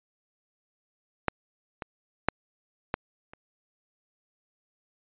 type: clicks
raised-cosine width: 0.5 ms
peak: -8 / -19 / -6 / -11 / -30 dBFS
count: 5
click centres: 1.283 / 1.822 / 2.286 / 2.941 / 3.335 s
effects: resampled to 8000 Hz